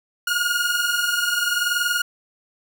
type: tone pair together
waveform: sawtooth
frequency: 1423 / 1443.7 Hz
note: F6 / F#6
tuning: +32 / -43 cents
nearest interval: unison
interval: 25 cents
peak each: -19 dBFS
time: 0.27-2.02 s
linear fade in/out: 5 ms
effects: none